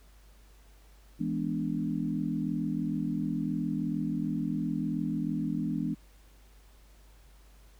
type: chord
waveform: sine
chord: E dominant seventh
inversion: none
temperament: equal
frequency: 164.81 / 207.7 / 246.9 / 293.7 Hz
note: E3 / G#3 / B3 / D4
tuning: 0 / 0 / 0 / 0 cents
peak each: -34 dBFS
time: 1.19-5.95 s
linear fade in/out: 20 ms
effects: added 50 Hz sine -54 dBFS peak until 7.79 s + pink hiss -63 dBFS RMS until 7.79 s